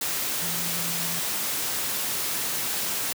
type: tone in noise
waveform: sine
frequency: 170.4 Hz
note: F3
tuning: 42 cents flat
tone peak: -36 dBFS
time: 0.42-1.2 s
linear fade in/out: 5 ms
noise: white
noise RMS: -28 dBFS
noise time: 0.01-3.13 s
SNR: -11 dB
effects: high-pass 100 Hz 12 dB/octave